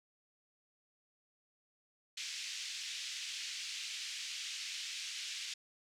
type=band-pass noise; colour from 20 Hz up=pink; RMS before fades=-43 dBFS; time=2.17-5.54 s; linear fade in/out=5 ms; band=2400 to 6800 Hz; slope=24 dB/octave; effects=none